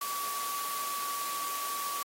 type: tone in noise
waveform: sine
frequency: 1140 Hz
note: C#6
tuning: 48 cents sharp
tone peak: -34 dBFS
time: 0.01-2.03 s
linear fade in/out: 5 ms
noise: white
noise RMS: -38 dBFS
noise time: 0.01-2.03 s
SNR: +1 dB
effects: high-pass 300 Hz 12 dB/octave + AAC 48 kbps